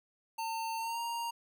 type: tone with pitch glide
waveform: square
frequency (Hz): 900 to 934.4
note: A5 to A#5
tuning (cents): +39 to +4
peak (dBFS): -35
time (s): 0.38-1.31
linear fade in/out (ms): 10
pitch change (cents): +65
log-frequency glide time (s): 0.77-1
effects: none